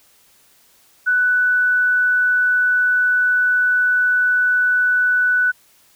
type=tone; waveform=sine; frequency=1488 Hz; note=F#6; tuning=9 cents sharp; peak=-13 dBFS; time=1.06-5.52 s; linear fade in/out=20 ms; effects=white hiss -54 dBFS RMS until 5.95 s